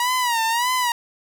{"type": "tone with vibrato", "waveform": "sawtooth", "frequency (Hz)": 955, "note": "A#5", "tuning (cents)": 42, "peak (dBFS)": -15, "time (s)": [0, 0.92], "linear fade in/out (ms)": 2, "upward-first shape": "sine", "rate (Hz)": 1.7, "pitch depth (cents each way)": 110, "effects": []}